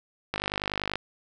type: click train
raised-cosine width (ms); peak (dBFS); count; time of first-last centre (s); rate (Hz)
0.3; -12; 32; 0.34-0.956; 50.3
effects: none